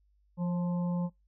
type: harmonic tone with a mistuned harmonic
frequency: 174.61 Hz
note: F3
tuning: in tune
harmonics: 1 / 3 / 5 / 6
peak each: -28 / -41 / -45 / -50 dBFS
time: 0.37-1.1 s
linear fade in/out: 50 ms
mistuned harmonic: 3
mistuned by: +36 cents
effects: noise-tail reverb RT60 0.2 s tail -26 dB re dry + added 50 Hz sine -65 dBFS peak until 1.27 s